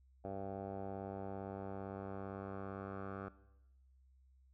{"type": "tone with low-pass filter sweep", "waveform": "10% pulse", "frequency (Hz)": 97.7, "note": "G2", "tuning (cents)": -5, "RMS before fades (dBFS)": -45, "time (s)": [0.24, 3.29], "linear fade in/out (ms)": 10, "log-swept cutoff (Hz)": [730, 1200], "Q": 3.8, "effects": ["noise-tail reverb RT60 0.9 s tail -17 dB re dry", "added 65 Hz sine -64 dBFS peak until 4.53 s"]}